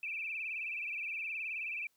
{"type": "tone with vibrato", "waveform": "sine", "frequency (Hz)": 2489, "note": "D#7", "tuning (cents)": 0, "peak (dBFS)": -36, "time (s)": [0.03, 1.87], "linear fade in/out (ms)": 2, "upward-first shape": "sine", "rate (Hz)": 19, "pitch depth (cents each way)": 120, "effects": ["white hiss -75 dBFS RMS until 1.96 s"]}